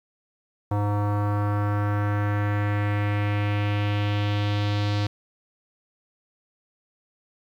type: tone with low-pass filter sweep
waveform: square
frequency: 103.1 Hz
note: G#2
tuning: 12 cents flat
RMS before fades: -24 dBFS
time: 0.71-5.07 s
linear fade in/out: 5 ms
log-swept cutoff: 960 to 4300 Hz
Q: 2.3
effects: 9-bit